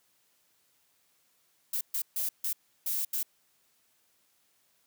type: noise bursts at uneven times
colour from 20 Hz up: violet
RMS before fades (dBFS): -31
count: 6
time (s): 1.73-1.81 / 1.94-2.02 / 2.16-2.29 / 2.44-2.53 / 2.86-3.05 / 3.13-3.23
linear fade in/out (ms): 5
effects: white hiss -70 dBFS RMS until 4.86 s + high-pass 80 Hz 12 dB/octave